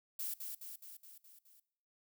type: noise with echo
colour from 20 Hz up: violet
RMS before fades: -40 dBFS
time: 0.19-0.34 s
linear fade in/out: 5 ms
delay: 210 ms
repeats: 6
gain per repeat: -4 dB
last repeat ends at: 1.6 s
effects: noise-tail reverb RT60 0.7 s tail -20 dB re dry